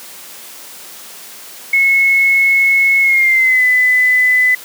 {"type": "tone with pitch glide", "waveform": "sine", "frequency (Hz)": [2186, 2005], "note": ["C#7", "B6"], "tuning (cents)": [-25, 26], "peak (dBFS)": -8, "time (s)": [1.73, 4.55], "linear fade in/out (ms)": 5, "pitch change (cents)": -149, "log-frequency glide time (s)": [3.01, 3.64], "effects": ["white hiss -34 dBFS RMS until 4.64 s", "high-pass 200 Hz 12 dB/octave"]}